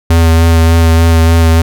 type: tone with vibrato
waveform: square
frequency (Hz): 82.41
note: E2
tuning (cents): 0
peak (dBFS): -5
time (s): 0.1-1.62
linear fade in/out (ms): 5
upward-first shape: sine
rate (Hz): 3.4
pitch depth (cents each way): 18
effects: none